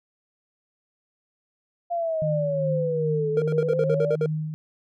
sine exponential two-way sweep, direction down then up, 698.5 to 430 to 599 Hz, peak -23 dBFS, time 1.9-4.16 s, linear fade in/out 20 ms, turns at 3.3 s
sine tone with tremolo, 155.1 Hz, D#3, 5 cents flat, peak -23 dBFS, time 2.22-4.54 s, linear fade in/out 0 ms, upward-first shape triangle, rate 2.5 Hz, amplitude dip 55%
triangle tone bursts, 466.2 Hz, A#4, in tune, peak -18 dBFS, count 9, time 3.37-4.26 s, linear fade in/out 2 ms, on 50 ms, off 55 ms
effects none

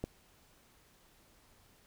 click, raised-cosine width 2 ms, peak -22 dBFS, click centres 0.04 s, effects pink hiss -65 dBFS RMS until 1.86 s

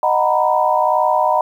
sine chord, B major seventh, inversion first, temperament just, 617.4 / 740.8 / 926 / 987.8 Hz, D#5 / F#5 / A#5 / B5, -14 / +2 / -12 / 0 cents, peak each -18 dBFS, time 0.03-1.41 s, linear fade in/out 2 ms, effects 8-bit

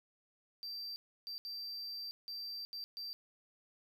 triangle tone bursts at uneven times, 4690 Hz, D8, 3 cents flat, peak -40 dBFS, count 6, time 0.63-0.96 / 1.27-1.38 / 1.45-2.11 / 2.28-2.65 / 2.73-2.84 / 2.97-3.13 s, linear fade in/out 0 ms, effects none

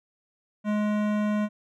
sine tone with hard clipping, 210 Hz, G#3, 19 cents sharp, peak -25 dBFS, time 0.64-1.49 s, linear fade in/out 50 ms, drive 17 dB, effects none

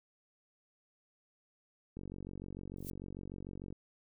click train, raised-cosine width 3 ms, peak -32 dBFS, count 83, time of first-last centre 1.97-3.726 s, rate 46.7 Hz
violet noise with exponential growth, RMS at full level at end -40 dBFS, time 2.77-2.9 s, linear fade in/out 0 ms, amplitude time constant 28 ms
effects none

